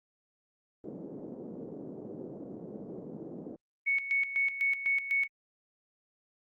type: band-pass noise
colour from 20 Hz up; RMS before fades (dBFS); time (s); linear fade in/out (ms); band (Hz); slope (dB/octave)
white; -43; 0.84-3.56; 2; 160 to 450; 24
type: tone with tremolo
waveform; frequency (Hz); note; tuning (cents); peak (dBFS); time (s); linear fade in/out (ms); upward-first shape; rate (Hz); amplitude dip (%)
sine; 2217; C#7; 0; -25; 3.86-5.28; 20; square; 4; 70
effects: Opus 24 kbps